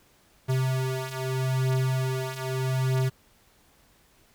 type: beating tone pair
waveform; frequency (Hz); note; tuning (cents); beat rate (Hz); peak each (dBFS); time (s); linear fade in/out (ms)
square; 130 / 130.8; C3 / C3; -11 / 0; 0.8; -30 / -27; 0.48-3.1; 20
effects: pink hiss -61 dBFS RMS until 4.34 s